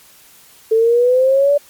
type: exponential sweep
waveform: sine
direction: up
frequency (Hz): 440 to 583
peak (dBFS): -9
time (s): 0.71-1.58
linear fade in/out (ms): 10
effects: white hiss -46 dBFS RMS until 1.69 s + MP3 96 kbps